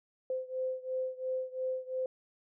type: beating tone pair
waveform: sine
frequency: 515 / 517.9 Hz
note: C5 / C5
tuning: -28 / -18 cents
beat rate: 2.9 Hz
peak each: -35 / -37 dBFS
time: 0.3-2.06 s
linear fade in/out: 2 ms
effects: none